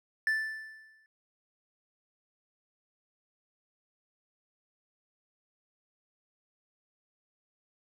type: tone with exponential decay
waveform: triangle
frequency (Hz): 1760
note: A6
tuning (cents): 0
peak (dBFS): -22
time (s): 0.27-1.06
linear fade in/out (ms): 1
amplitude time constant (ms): 170
effects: none